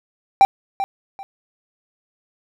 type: tone with echo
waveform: triangle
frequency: 784 Hz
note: G5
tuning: in tune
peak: -5 dBFS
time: 0.41-0.45 s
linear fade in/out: 0 ms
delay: 390 ms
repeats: 2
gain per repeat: -12 dB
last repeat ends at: 1.23 s
effects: none